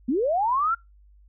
sine linear sweep, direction up, 222.3 to 1401 Hz, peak -20 dBFS, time 0.08-0.75 s, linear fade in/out 10 ms, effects noise-tail reverb RT60 0.2 s tail -24 dB re dry + added 50 Hz sine -51 dBFS peak until 1.28 s

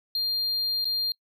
triangle tone with dropouts, 4200 Hz, C8, 6 cents sharp, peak -23 dBFS, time 0.15-1.12 s, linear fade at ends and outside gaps 2 ms, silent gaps 0.845-0.853 s, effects noise-tail reverb RT60 0.1 s tail -25 dB re dry

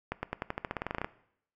accelerating click train, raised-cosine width 0.5 ms, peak -17 dBFS, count 16, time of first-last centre 0.12-1.045 s, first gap 110 ms, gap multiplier 0.91, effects noise-tail reverb RT60 0.7 s tail -18 dB re dry

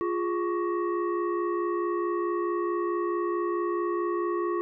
sine tone with frequency modulation, 349.2 Hz, F4, in tune, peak -25 dBFS, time 0.01-4.61 s, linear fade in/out 0 ms, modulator 763 Hz, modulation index 0.95, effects none

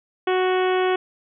harmonic tone, 370 Hz, F#4, in tune, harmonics 1 / 2 / 3 / 4 / 5 / 6 / 7 / 8 / 9, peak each -19 / -25 / -29 / -31 / -33 / -35 / -36 / -37 / -38 dBFS, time 0.27-0.96 s, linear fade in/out 5 ms, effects none

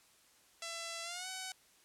5% pulse tone with pitch glide, 670 to 752 Hz, E5 to F#5, +28 to +28 cents, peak -29 dBFS, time 0.62-1.52 s, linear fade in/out 2 ms, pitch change +200 cents, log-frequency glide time 1.03-1.28 s, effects white hiss -66 dBFS RMS until 1.84 s + low-pass 11000 Hz 12 dB/octave

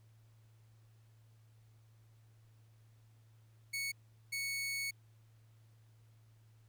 sawtooth tone bursts at uneven times, 2217 Hz, C#7, in tune, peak -33 dBFS, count 2, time 3.73-3.92 / 4.32-4.91 s, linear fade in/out 10 ms, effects added 111 Hz sine -61 dBFS peak until 6.68 s + pink hiss -75 dBFS RMS until 6.68 s

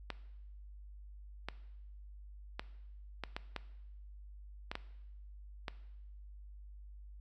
clicks, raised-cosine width 0.3 ms, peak -22 dBFS, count 9, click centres 0.103 / 1.486 / 2.595 / 3.237 / 3.365 / 3.563 / 4.715 / 4.754 / 5.682 s, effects noise-tail reverb RT60 0.9 s tail -17 dB re dry + added 50 Hz sine -49 dBFS peak until 7.2 s

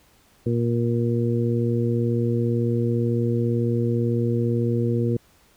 harmonic tone, 118 Hz, A#2, 22 cents sharp, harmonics 1 / 2 / 3 / 4, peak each -22 / -25 / -27 / -28 dBFS, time 0.46-5.17 s, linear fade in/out 5 ms, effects pink hiss -58 dBFS RMS until 5.56 s

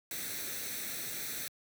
white noise with comb filter, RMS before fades -39 dBFS, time 0.11-1.48 s, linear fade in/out 2 ms, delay 0.5 ms, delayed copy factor +0.65, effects high-pass 100 Hz 12 dB/octave

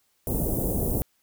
pink band-stop noise, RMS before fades -26 dBFS, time 0.27-1.02 s, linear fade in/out 0 ms, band 580 to 11000 Hz, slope 24 dB/octave, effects white hiss -69 dBFS RMS until 1.22 s

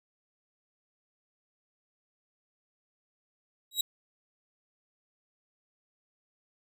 sawtooth tone with exponential growth, 3842 Hz, B7, 48 cents flat, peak -19 dBFS, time 3.71-3.81 s, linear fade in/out 5 ms, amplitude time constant 21 ms, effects none

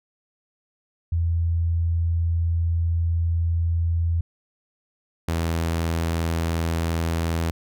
sine / sawtooth tone pair in turn, 83.9 / 82.74 Hz, E2 / E2, +31 / +7 cents, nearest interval unison, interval 24 cents, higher first, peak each -19 / -18 dBFS, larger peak second, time 1.12-4.21 / 5.28-7.51 s, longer first, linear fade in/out 5 ms, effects none

